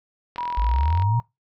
click train, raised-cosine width 0.3 ms, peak -20 dBFS, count 29, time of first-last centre 0.36-1.022 s, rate 42.3 Hz
sine tone with pitch glide, 970 to 942.9 Hz, B5 to A#5, -31 to +20 cents, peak -25 dBFS, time 0.38-1.2 s, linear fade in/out 0 ms, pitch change -49 cents, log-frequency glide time 0.67-0.74 s
sine exponential sweep, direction up, 49.38 to 123.47 Hz, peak -18 dBFS, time 0.57-1.2 s, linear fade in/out 10 ms
effects noise-tail reverb RT60 0.2 s tail -22 dB re dry

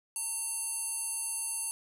square tone with band-pass filter, 908 Hz, A#5, 46 cents flat, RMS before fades -35 dBFS, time 0.16-1.71 s, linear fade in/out 0 ms, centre 9600 Hz, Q 8.1, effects none

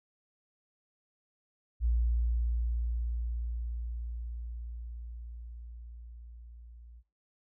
sine tone with level ramp, 58.4 Hz, A#1, 4 cents sharp, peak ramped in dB -24 to -49 dBFS, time 1.8-7.03 s, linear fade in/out 50 ms, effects noise-tail reverb RT60 0.4 s tail -21 dB re dry

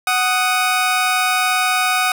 20% pulse tone pair together, 743 / 1244.5 Hz, F#5 / D#6, +7 / 0 cents, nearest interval major sixth, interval 893 cents, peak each -13 / -13 dBFS, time 0.07-2.12 s, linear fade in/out 2 ms, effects none

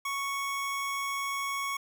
25% pulse tone, 1108.7 Hz, C#6, in tune, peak -27 dBFS, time 0.05-1.77 s, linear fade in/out 5 ms, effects none

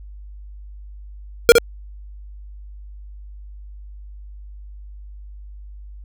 square tone with echo, 470 Hz, A#4, 14 cents sharp, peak -4 dBFS, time 1.49-1.52 s, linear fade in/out 0 ms, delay 63 ms, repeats 1, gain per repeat -5 dB, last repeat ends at 1.583 s, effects added 50 Hz sine -35 dBFS peak until 6.04 s

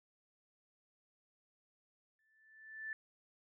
sine tone with exponential growth, 1760 Hz, A6, in tune, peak -38 dBFS, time 2.19-2.93 s, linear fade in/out 1 ms, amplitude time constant 160 ms, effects none

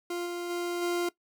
40% pulse tone with level steps, 349.2 Hz, F4, in tune, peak -30 / -32 / -29 / -26 dBFS, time 0.1-1.09 s, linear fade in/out 5 ms, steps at 0.25 / 0.49 / 0.81 s, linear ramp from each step 20 ms, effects noise-tail reverb RT60 0.1 s tail -19 dB re dry

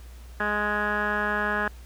10% pulse tone with low-pass filter, 208.5 Hz, G#3, 7 cents sharp, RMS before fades -26 dBFS, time 0.4-1.68 s, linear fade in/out 2 ms, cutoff 1700 Hz, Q 8.7, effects added 60 Hz sine -41 dBFS peak until 1.85 s + pink hiss -54 dBFS RMS until 1.85 s

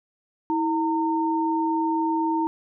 sine tone pair together, 323.6 / 914 Hz, E4 / A#5, -32 / -34 cents, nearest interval octave + tritone, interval 1798 cents, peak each -23 / -24 dBFS, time 0.5-2.47 s, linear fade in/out 0 ms, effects none

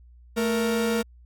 45% pulse tone pair together, 221.1 / 468.5 Hz, A3 / A#4, +9 / +9 cents, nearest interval octave + minor second, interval 1300 cents, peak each -25 dBFS, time 0.36-1.03 s, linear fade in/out 20 ms, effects added 60 Hz sine -48 dBFS peak until 1.25 s

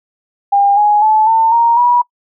sine tone with pitch steps, 803 / 833.7 / 865.6 / 898.7 / 933.1 / 968.8 Hz, G5 / G#5 / A5 / A5 / A#5 / B5, +41 / +6 / -29 / +36 / +1 / -34 cents, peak -7 dBFS, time 0.52-2.02 s, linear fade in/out 10 ms, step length 250 ms, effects noise-tail reverb RT60 0.1 s tail -25 dB re dry

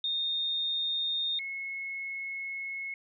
sine tone pair in turn, 3668 / 2181 Hz, A#7 / C#7, -29 / -29 cents, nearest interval major sixth, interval 900 cents, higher first, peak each -28 / -34 dBFS, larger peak first, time 0.04-1.39 / 1.39-2.94 s, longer second, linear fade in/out 2 ms, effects none

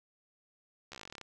slowing click train, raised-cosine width 0.2 ms, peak -28 dBFS, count 15, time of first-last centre 0.92-1.213 s, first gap 13 ms, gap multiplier 1.07, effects none

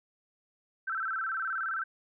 sine tone with vibrato, 1436 Hz, F6, 48 cents sharp, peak -30 dBFS, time 0.87-1.84 s, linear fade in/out 10 ms, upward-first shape square, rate 19 Hz, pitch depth 130 cents each way, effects none

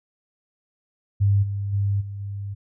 sine tone with level steps, 100 Hz, G2, 35 cents sharp, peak -15 / -24 / -19 / -30 / -28 dBFS, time 1.2-2.55 s, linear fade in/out 20 ms, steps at 1.42 / 1.72 / 2 / 2.19 s, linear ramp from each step 20 ms, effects none

